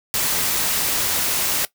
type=noise; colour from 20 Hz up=white; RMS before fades=-21 dBFS; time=0.14-1.65 s; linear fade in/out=0 ms; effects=noise-tail reverb RT60 0.1 s tail -17 dB re dry